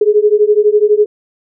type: beating tone pair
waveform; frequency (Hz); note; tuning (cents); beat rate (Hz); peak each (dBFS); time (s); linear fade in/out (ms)
sine; 413.7 / 425.7; G#4 / G#4; -7 / +43; 12; -10; 0.01-1.06; 5
effects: none